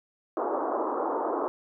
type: band-pass noise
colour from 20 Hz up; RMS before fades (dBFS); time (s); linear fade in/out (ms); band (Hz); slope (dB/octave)
pink; -29; 0.37-1.48; 0; 300 to 1200; 48
effects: none